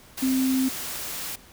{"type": "tone in noise", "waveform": "sine", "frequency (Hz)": 261.6, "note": "C4", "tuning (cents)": 0, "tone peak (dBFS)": -20, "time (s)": [0.22, 0.69], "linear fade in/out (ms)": 10, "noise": "white", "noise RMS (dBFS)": -33, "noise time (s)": [0.17, 1.36], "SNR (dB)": 10, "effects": ["pink hiss -51 dBFS RMS until 1.52 s"]}